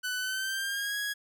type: tone with pitch glide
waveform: sawtooth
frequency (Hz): 1497 to 1661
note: F#6 to G#6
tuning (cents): +20 to 0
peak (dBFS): -27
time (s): 0.03-1.14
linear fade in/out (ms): 20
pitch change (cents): +180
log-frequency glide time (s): 0.18-0.97
effects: none